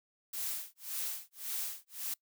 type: noise with tremolo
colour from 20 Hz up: blue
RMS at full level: -36 dBFS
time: 0.33-2.14 s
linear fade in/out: 5 ms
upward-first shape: sine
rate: 1.8 Hz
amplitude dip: 100%
effects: noise-tail reverb RT60 0.1 s tail -23 dB re dry